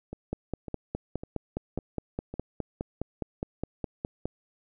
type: two click trains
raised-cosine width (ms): 2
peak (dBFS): -17 / -24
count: 20 / 5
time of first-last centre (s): 0.33-4.256 / 0.13-2.34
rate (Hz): 4.84 / 1.81
effects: none